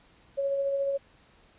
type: tone with tremolo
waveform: sine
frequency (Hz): 554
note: C#5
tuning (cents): -1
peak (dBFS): -24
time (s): 0.37-0.98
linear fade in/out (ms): 20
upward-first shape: sine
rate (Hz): 14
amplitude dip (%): 30
effects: pink hiss -60 dBFS RMS until 1.58 s + resampled to 8000 Hz